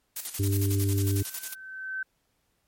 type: noise with tremolo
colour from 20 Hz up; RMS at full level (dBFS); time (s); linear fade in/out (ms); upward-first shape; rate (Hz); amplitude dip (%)
blue; -32; 0.16-1.54; 5; square; 11; 65
type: harmonic tone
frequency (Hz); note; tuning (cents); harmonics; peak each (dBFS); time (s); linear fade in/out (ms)
98.8; G2; +14; 1 / 3 / 4; -23 / -31 / -35; 0.39-1.23; 10
type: tone with exponential growth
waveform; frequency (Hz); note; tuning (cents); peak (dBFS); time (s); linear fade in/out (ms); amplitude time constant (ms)
sine; 1537; G6; -35; -28; 0.74-2.03; 5; 280
effects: pink hiss -73 dBFS RMS until 2.67 s + MP3 64 kbps